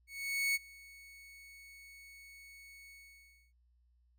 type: tone with ADSR envelope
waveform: 40% pulse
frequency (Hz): 2217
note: C#7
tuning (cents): 0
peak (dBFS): -28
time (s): 0.07-3.53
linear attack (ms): 480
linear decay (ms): 29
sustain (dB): -24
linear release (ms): 630
effects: added 60 Hz sine -67 dBFS peak until 4.18 s